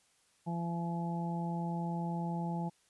harmonic tone, 170 Hz, F3, 46 cents flat, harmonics 1 / 2 / 3 / 4 / 5, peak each -34 / -45 / -50 / -46 / -41 dBFS, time 0.46-2.7 s, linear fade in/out 20 ms, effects white hiss -70 dBFS RMS until 2.89 s + resampled to 24000 Hz

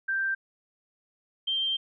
sine tone pair in turn, 1571 / 3155 Hz, G6 / G7, +3 / +10 cents, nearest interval octave, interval 1207 cents, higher second, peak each -25 dBFS, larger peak neither, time 0.08-0.35 / 1.47-1.77 s, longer second, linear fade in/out 10 ms, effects none

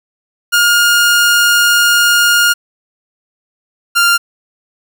sawtooth tone pair in turn, 1419 / 1394.6 Hz, F6 / F6, +27 / -3 cents, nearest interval unison, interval 30 cents, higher first, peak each -4 dBFS, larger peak neither, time 0.52-2.54 / 3.95-4.18 s, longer first, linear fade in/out 20 ms, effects none

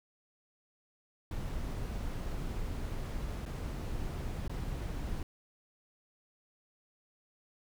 brown noise with dropouts, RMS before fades -37 dBFS, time 1.31-5.23 s, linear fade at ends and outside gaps 2 ms, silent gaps 3.454-3.46 / 4.479-4.495 s, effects none

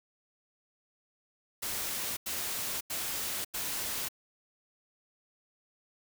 white noise bursts, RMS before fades -35 dBFS, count 4, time 1.62-4.087 s, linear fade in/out 10 ms, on 550 ms, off 89 ms, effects none

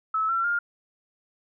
sine tone with pitch steps, 1300 / 1353.6 / 1409.5 Hz, E6 / E6 / F6, -24 / +45 / +16 cents, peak -22 dBFS, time 0.14-0.59 s, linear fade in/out 5 ms, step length 150 ms, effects none

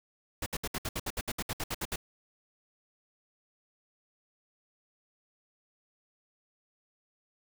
pink noise bursts, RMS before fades -34 dBFS, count 15, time 0.42-1.96 s, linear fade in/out 5 ms, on 42 ms, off 65 ms, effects none

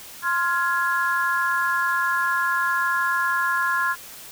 sine chord, F minor, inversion second, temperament just, 1047.7 / 1396.9 / 1676.3 Hz, C6 / F6 / Ab6, +2 / 0 / +16 cents, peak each -24 dBFS, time 0.22-3.96 s, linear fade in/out 50 ms, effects white hiss -41 dBFS RMS until 4.31 s

